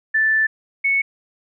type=tone pair in turn; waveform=sine; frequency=1760 / 2210 Hz; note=A6 / C#7; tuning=0 / -6 cents; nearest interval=major third; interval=394 cents; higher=second; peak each=-14 / -15 dBFS; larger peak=first; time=0.14-0.47 / 0.84-1.02 s; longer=first; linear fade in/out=10 ms; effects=none